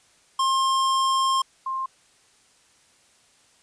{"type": "tone pair in turn", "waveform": ["square", "sine"], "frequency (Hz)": [1064, 1057.3], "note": ["C6", "C6"], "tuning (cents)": [29, 18], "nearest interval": "unison", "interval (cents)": 11, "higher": "first", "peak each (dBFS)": [-20, -25], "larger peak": "first", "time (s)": [[0.39, 1.42], [1.66, 1.86]], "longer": "first", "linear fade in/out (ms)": 5, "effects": ["white hiss -59 dBFS RMS until 3.62 s", "resampled to 22050 Hz"]}